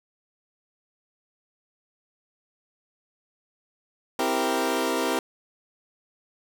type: chord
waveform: 20% pulse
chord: C dominant seventh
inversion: none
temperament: equal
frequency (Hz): 261.6 / 329.6 / 392 / 466.2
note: C4 / E4 / G4 / Bb4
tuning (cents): 0 / 0 / 0 / 0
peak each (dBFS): -24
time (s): 4.19-5.19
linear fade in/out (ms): 2
effects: none